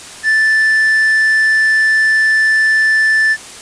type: tone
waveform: triangle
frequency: 1760 Hz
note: A6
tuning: in tune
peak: -7 dBFS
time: 0.23-3.37 s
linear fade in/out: 50 ms
effects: white hiss -32 dBFS RMS until 3.61 s + resampled to 22050 Hz